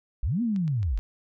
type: linear two-way sweep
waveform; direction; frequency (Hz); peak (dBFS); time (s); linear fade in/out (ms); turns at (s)
sine; up then down; 38.89 to 246.9 to 38.89; -23; 0.23-0.99; 0; 0.42
type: clicks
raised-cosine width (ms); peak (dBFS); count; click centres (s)
0.2; -30; 4; 0.562 / 0.679 / 0.83 / 0.976
effects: none